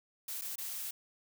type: noise with dropouts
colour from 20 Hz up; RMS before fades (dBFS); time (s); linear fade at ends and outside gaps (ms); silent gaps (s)
blue; -40; 0.28-0.91; 5; 0.413-0.418 / 0.557-0.581
effects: none

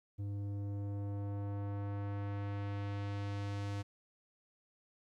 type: tone with low-pass filter sweep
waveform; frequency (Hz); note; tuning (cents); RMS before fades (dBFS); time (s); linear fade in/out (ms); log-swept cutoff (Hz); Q
square; 100.9; G#2; -49; -39; 0.18-3.83; 20; 270 to 7600; 0.74
effects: 13-bit

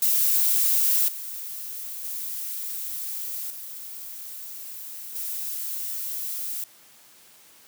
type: noise with level steps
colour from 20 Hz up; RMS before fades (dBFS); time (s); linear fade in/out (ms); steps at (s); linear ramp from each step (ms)
violet; -21 / -35 / -32 / -38 / -31; 0.02-6.64; 2; 1.08 / 2.04 / 3.5 / 5.15; 5
effects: white hiss -53 dBFS RMS until 7.67 s + high-pass 100 Hz 12 dB/octave

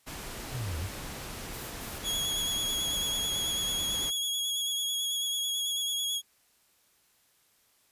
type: noise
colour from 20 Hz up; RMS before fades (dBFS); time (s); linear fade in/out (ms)
pink; -40; 0.06-4.11; 20
type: linear two-way sweep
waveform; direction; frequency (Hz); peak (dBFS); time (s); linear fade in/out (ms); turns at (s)
sine; down then up; 140 to 73.42 to 113; -32; 0.51-0.9; 50; 0.78
type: noise bursts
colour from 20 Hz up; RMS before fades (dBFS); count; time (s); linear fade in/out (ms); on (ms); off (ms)
violet; -43; 6; 1.53-3.1; 0; 170; 110
type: tone with vibrato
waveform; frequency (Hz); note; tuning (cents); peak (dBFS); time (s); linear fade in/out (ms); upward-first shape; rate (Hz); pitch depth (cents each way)
sawtooth; 3333; G#7; +5; -26; 2.03-6.22; 50; sine; 9.1; 22
effects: white hiss -67 dBFS RMS until 7.91 s + resampled to 32000 Hz

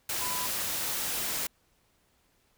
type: tone in noise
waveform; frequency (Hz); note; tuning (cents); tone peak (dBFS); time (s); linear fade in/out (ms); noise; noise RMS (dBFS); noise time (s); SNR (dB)
sine; 998; B5; +18; -36; 0.21-0.47; 5; white; -32; 0.09-1.47; -7
effects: pink hiss -69 dBFS RMS until 2.57 s

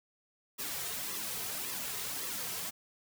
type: noise with flanger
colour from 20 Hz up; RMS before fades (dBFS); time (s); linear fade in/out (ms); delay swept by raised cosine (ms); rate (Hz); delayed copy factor
white; -38; 0.58-2.71; 20; 1.3 to 3.6; 1.8; -0.7
effects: none

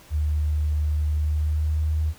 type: tone with pitch glide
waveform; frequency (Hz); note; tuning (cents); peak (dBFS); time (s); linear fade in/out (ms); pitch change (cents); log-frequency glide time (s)
sine; 75.5 to 77.71; D2 to D#2; +48 to -2; -20; 0.1-2.14; 50; +50; 1.1-1.99
effects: pink hiss -50 dBFS RMS until 2.18 s

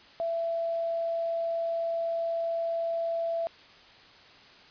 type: tone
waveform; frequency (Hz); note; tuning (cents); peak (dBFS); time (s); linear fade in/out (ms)
sine; 668; E5; +23; -27; 0.2-3.47; 0
effects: white hiss -53 dBFS RMS until 4.7 s + resampled to 11025 Hz

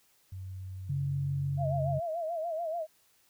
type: tone with pitch glide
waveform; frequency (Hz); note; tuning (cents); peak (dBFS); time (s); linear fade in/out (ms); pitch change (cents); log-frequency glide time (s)
sine; 94 to 91.59; F#2 to F#2; +28 to -17; -38; 0.32-2; 5; -45; 1.05-1.79
type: tone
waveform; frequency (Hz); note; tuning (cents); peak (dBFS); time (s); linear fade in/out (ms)
sine; 139.6; C#3; +13; -29; 0.89-1.99; 10
type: tone with vibrato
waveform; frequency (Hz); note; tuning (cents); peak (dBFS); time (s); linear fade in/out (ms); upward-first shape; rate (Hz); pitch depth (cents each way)
sine; 659.3; E5; 0; -31; 1.57-2.87; 50; sine; 6.9; 99
effects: white hiss -67 dBFS RMS until 3.29 s

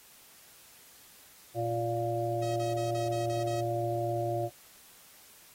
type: harmonic tone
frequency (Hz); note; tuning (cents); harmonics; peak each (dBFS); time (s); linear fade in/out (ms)
116.54; A#2; 0; 1 / 3 / 5 / 6; -34 / -34 / -34 / -34; 1.54-4.5; 50
type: tone bursts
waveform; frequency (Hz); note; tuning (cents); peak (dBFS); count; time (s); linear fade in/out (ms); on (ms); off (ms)
5% pulse; 637; D#5; +41; -33; 7; 2.42-3.61; 5; 140; 35
effects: white hiss -56 dBFS RMS until 5.54 s + AAC 48 kbps

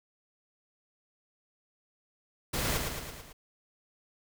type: noise with echo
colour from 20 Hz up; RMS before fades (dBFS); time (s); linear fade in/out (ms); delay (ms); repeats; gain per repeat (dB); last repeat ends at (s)
pink; -31; 2.53-2.78; 10; 110; 5; -4; 3.33
effects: none

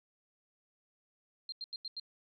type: tone bursts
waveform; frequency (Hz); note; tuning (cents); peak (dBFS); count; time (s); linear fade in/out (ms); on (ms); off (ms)
sine; 4186; C8; 0; -38; 5; 1.49-1.998; 2; 32; 87
effects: none

